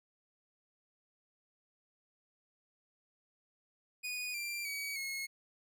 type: tone with pitch steps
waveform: sawtooth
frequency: 2472 / 2367 / 2267 / 2171 Hz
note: D#7 / D7 / C#7 / C#7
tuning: -12 / +13 / +38 / -37 cents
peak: -34 dBFS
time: 4.03-5.27 s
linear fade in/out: 20 ms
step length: 310 ms
effects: none